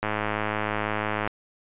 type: click train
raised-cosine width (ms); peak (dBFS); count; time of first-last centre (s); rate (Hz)
0.5; -11; 133; 0.03-1.275; 106
effects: resampled to 8000 Hz